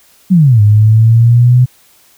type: exponential two-way sweep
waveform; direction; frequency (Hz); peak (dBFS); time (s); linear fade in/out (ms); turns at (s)
sine; down then up; 196 to 103.3 to 126.7; -3; 0.3-1.66; 20; 0.61
effects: white hiss -47 dBFS RMS until 2.17 s